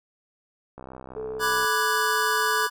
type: click train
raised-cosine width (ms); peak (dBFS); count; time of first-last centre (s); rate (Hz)
1; -26; 57; 0.78-1.646; 64.7
type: tone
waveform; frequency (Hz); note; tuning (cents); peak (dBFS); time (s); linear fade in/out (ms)
sine; 435.1; A4; -19; -30; 1.16-2.67; 5
type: chord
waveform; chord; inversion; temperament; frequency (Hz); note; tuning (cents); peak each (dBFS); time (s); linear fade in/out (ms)
square; G# half-diminished seventh; first; equal; 987.8 / 1174.7 / 1480 / 1661.2; B5 / D6 / F#6 / G#6; 0 / 0 / 0 / 0; -28; 1.39-2.7; 50
effects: none